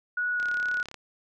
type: tone with vibrato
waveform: sine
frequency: 1458 Hz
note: F#6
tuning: 26 cents flat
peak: -25 dBFS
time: 0.17-0.83 s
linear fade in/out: 5 ms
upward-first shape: sine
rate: 2.3 Hz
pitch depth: 10 cents each way
type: click train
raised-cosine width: 0.2 ms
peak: -24 dBFS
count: 20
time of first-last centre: 0.4-0.943 s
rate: 35 Hz
effects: none